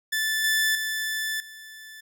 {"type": "tone with level steps", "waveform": "sawtooth", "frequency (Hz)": 1753, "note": "A6", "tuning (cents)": -7, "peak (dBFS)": [-20, -17, -23, -38], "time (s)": [0.12, 2.01], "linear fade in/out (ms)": 10, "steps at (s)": [0.44, 0.75, 1.4], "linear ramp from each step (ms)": 2, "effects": []}